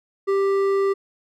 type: tone with hard clipping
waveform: triangle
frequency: 392.9 Hz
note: G4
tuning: 4 cents sharp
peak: -19 dBFS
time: 0.27-0.94 s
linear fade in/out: 20 ms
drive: 12 dB
effects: none